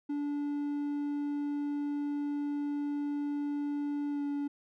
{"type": "tone with pitch glide", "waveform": "triangle", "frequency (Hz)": [289.6, 286.4], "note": ["D4", "D4"], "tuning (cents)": [-24, -43], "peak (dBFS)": -29, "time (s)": [0.09, 4.48], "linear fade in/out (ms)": 10, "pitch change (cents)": -19, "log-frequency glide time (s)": [4.1, 4.22], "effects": []}